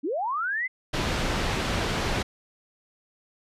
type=linear sweep; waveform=sine; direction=up; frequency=246.9 to 2093 Hz; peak=-25 dBFS; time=0.03-0.68 s; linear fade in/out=20 ms
type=low-pass noise; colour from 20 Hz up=pink; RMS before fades=-27 dBFS; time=0.93-2.23 s; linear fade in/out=10 ms; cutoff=4600 Hz; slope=12 dB/octave
effects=resampled to 32000 Hz